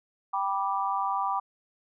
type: chord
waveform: sine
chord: G major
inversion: none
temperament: just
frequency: 784 / 980 / 1176 Hz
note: G5 / B5 / D6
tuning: 0 / -14 / +2 cents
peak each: -30 dBFS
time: 0.33-1.4 s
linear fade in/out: 10 ms
effects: none